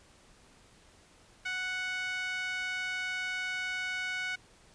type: tone with band-pass filter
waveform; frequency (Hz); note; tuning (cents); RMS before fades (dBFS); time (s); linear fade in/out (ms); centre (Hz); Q
5% pulse; 740; F#5; 0; -35; 1.45-4.36; 10; 1800; 9
effects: pink hiss -60 dBFS RMS until 4.74 s + resampled to 22050 Hz